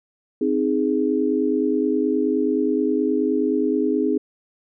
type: chord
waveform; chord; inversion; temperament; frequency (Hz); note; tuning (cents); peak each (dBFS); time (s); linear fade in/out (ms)
sine; Ab major; first; equal; 261.6 / 311.1 / 415.3; C4 / Eb4 / Ab4; 0 / 0 / 0; -22; 0.41-4.18; 5
effects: none